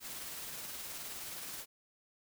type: noise with tremolo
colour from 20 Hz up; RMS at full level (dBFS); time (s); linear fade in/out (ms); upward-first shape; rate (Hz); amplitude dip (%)
white; -43; 0-1.66; 50; sine; 19; 25
effects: none